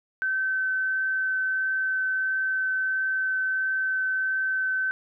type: tone with vibrato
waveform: sine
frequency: 1534 Hz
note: G6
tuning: 38 cents flat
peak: -23 dBFS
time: 0.22-4.91 s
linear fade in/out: 0 ms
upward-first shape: triangle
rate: 1.5 Hz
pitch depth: 8 cents each way
effects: none